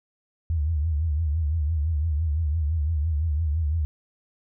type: tone with vibrato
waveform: sine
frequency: 77.78 Hz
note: D#2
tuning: in tune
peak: -21 dBFS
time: 0.5-3.85 s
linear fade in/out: 0 ms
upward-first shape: triangle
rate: 5.9 Hz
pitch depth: 160 cents each way
effects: none